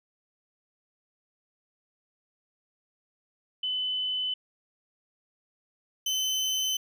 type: tone pair in turn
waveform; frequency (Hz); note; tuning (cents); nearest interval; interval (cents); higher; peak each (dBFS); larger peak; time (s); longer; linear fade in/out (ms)
sine / 30% pulse; 3017 / 3049; F#7 / G7; +33 / -49; unison; 18; second; -27 / -23; second; 3.63-4.34 / 6.06-6.77; neither; 5
effects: none